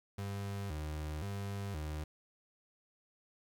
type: tone with vibrato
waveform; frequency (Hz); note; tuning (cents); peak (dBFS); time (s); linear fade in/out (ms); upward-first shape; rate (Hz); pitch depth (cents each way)
35% pulse; 87.31; F2; 0; -36; 0.18-2.04; 5; square; 0.96; 230
effects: 12-bit